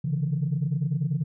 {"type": "tone cluster", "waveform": "sine", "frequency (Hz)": [135.6, 145.6, 166.1], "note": ["C#3", "D3", "E3"], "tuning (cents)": [-38, -15, 13], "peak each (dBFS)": -27, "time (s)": [0.04, 1.24], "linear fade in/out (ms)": 10, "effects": ["tanh soft clip ceiling -17 dBFS"]}